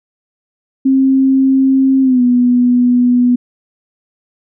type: tone with pitch glide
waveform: sine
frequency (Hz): 266.6 to 245.9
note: C4 to B3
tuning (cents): +33 to -7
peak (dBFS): -7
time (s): 0.85-3.36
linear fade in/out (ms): 10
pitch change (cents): -140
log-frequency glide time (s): 2.02-2.22
effects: none

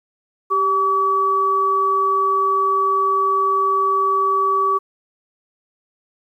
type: tone pair together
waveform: sine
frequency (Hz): 392 / 1142.6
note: G4 / D6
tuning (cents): 0 / -48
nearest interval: octave + perfect fifth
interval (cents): 1852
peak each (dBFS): -23 / -15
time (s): 0.5-4.79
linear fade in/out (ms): 20
effects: 9-bit

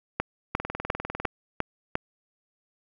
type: two click trains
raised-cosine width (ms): 0.5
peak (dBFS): -9 / -16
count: 6 / 15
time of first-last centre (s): 0.2-1.954 / 0.55-1.25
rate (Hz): 2.85 / 20
effects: none

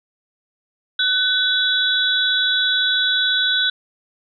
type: tone cluster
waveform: sine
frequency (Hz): 1503 / 3440 / 3874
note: F#6 / A7 / B7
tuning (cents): +27 / -40 / -34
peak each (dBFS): -20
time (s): 0.99-3.7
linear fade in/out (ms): 5
effects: none

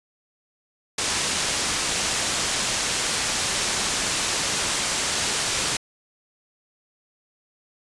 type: low-pass noise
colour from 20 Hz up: white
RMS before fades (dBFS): -25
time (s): 0.98-5.77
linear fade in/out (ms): 5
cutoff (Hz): 8500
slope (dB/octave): 24
effects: resampled to 24000 Hz

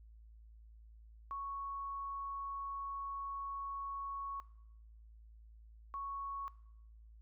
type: tone bursts at uneven times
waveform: sine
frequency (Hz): 1108.7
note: C#6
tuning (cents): 0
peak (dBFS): -39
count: 2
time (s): 1.31-4.4 / 5.94-6.48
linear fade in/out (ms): 0
effects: noise-tail reverb RT60 0.8 s tail -19 dB re dry + added 55 Hz sine -55 dBFS peak until 7.21 s

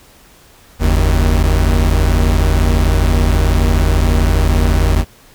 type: tone pair together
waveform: 45% pulse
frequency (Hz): 46.68 / 78.5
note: F#1 / D#2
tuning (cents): +16 / +16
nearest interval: major sixth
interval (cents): 900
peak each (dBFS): -12 / -13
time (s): 0.79-5.05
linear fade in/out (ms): 50
effects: pink hiss -45 dBFS RMS until 5.34 s

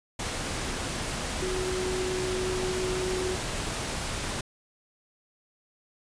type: tone in noise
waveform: sine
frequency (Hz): 370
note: F#4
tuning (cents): 0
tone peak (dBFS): -29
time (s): 1.42-3.35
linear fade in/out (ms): 5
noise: pink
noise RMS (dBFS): -32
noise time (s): 0.19-4.41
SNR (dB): 0
effects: resampled to 22050 Hz

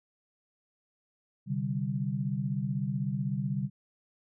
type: chord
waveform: sine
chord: C suspended second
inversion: none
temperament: equal with one note detuned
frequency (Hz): 130.81 / 146.83 / 194.76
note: C3 / D3 / G3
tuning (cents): 0 / 0 / -11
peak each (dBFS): -33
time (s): 1.46-3.7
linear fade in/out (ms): 50
effects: none

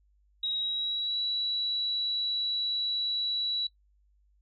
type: tone with pitch glide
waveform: sine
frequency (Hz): 3820 to 3923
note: A#7 to B7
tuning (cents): +42 to -12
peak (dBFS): -28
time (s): 0.43-3.67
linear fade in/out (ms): 5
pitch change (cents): +46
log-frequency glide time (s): 0.55-1.19
effects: noise-tail reverb RT60 0.1 s tail -17 dB re dry + added 50 Hz sine -63 dBFS peak until 4.41 s

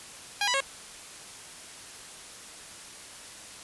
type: tone with pitch steps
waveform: 10% pulse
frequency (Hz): 814 / 986 / 545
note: G#5 / B5 / C#5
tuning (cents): -35 / -3 / -29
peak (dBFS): -16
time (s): 0.41-0.605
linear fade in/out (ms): 2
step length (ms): 65
effects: white hiss -45 dBFS RMS until 3.63 s + resampled to 24000 Hz

